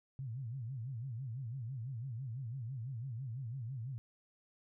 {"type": "tone with vibrato", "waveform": "sine", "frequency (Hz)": 123.47, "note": "B2", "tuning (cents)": 0, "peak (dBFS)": -39, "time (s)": [0.19, 3.98], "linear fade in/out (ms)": 0, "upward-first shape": "sine", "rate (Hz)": 6, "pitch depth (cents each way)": 200, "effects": []}